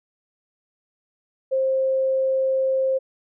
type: tone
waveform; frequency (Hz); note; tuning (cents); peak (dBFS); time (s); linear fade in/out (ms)
sine; 529; C5; +19; -18; 1.51-2.99; 20
effects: none